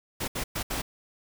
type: noise bursts at uneven times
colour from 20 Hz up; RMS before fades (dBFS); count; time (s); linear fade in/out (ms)
pink; -31; 4; 0.2-0.28 / 0.35-0.44 / 0.55-0.63 / 0.7-0.82; 10
effects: none